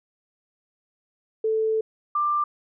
sine tone pair in turn, 440 / 1185.6 Hz, A4 / D6, 0 / +16 cents, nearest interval octave + perfect fourth, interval 1716 cents, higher second, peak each -20 dBFS, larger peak neither, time 1.44-1.81 / 2.15-2.44 s, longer first, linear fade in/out 5 ms, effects none

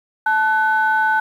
sine tone pair together, 873 / 1500.7 Hz, A5 / F#6, -14 / +24 cents, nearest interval major sixth, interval 938 cents, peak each -16 dBFS, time 0.26-1.2 s, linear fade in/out 5 ms, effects tanh soft clip ceiling -7 dBFS + 8-bit

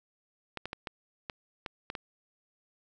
clicks, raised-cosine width 0.3 ms, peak -20 dBFS, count 8, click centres 0.573 / 0.656 / 0.731 / 0.872 / 1.298 / 1.662 / 1.901 / 1.952 s, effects none

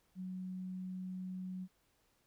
sine tone, 185 Hz, F#3, in tune, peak -40 dBFS, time 0.15-1.68 s, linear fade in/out 50 ms, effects pink hiss -75 dBFS RMS until 2.26 s

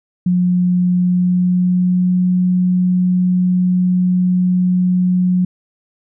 sine tone with pitch glide, 179.4 to 181.48 Hz, F3 to F#3, +47 to -33 cents, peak -11 dBFS, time 0.26-5.45 s, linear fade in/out 5 ms, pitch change +20 cents, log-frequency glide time 0.98-2.21 s, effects none

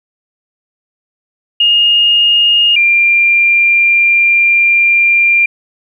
sine tone pair in turn, 2846 / 2385 Hz, F7 / D7, +32 / +26 cents, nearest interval minor third, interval 306 cents, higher first, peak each -6 dBFS, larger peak neither, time 1.6-2.76 / 2.76-5.46 s, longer second, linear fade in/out 5 ms, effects 8-bit

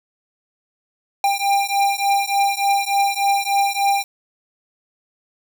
square beating tone pair, 795 / 798.4 Hz, G5 / G5, +24 / +32 cents, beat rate 3.4 Hz, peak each -20 dBFS, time 1.24-4.04 s, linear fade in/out 2 ms, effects none

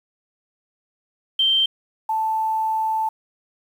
sine tone pair in turn, 3136 / 880 Hz, G7 / A5, 0 / 0 cents, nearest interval octave + minor seventh, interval 2200 cents, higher first, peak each -15 / -19 dBFS, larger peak first, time 1.39-1.66 / 2.09-3.09 s, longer second, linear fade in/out 5 ms, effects 8-bit

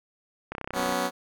click train, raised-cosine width 0.5 ms, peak -18 dBFS, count 14, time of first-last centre 0.52-0.924 s, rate 32.2 Hz
10% pulse chord, F# suspended fourth, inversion none, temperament just, 185 / 246.7 / 277.5 Hz, F#3 / B3 / C#4, 0 / -2 / +2 cents, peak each -24 / -21 / -23 dBFS, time 0.73-1.11 s, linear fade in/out 50 ms
effects none

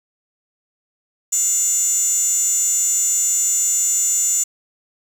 15% pulse tone with high-pass filter, 706 Hz, F5, 19 cents sharp, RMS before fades -18 dBFS, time 1.32-4.44 s, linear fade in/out 10 ms, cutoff 7200 Hz, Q 8.6, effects 7-bit

